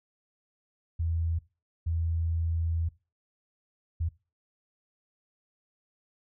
sine tone bursts at uneven times, 82.7 Hz, E2, 6 cents sharp, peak -26 dBFS, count 3, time 0.99-1.39 / 1.86-2.89 / 4-4.09 s, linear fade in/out 10 ms, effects noise-tail reverb RT60 0.3 s tail -20 dB re dry

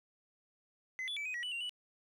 sine tone with pitch steps, 2039 / 3444 / 2309 / 2507 / 1919 / 2968 / 2767 / 2954 Hz, C7 / A7 / D7 / D#7 / A#6 / F#7 / F7 / F#7, -45 / -38 / -30 / +12 / +50 / +5 / -17 / -3 cents, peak -34 dBFS, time 0.99-1.694 s, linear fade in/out 0 ms, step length 88 ms, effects tanh soft clip ceiling -36 dBFS + 12-bit

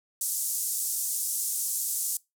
pink band-pass noise, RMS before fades -30 dBFS, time 0.21-2.17 s, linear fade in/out 2 ms, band 7100 to 14000 Hz, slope 24 dB/octave, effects noise-tail reverb RT60 0.2 s tail -22 dB re dry

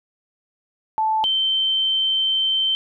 sine tone pair in turn, 875 / 3106 Hz, A5 / G7, -10 / -17 cents, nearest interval octave + minor seventh, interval 2193 cents, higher second, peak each -17 dBFS, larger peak neither, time 0.98-1.24 / 1.24-2.75 s, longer second, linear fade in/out 0 ms, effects none

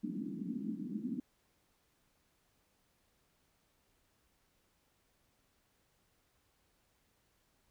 pink band-pass noise, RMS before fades -40 dBFS, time 0.03-1.2 s, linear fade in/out 2 ms, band 190 to 290 Hz, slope 48 dB/octave, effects pink hiss -75 dBFS RMS until 7.7 s

